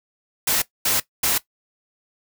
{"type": "noise bursts", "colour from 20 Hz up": "white", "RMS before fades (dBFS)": -20, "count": 3, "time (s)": [0.47, 1.38], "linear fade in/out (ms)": 5, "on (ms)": 150, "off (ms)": 230, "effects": ["noise-tail reverb RT60 0.1 s tail -17 dB re dry"]}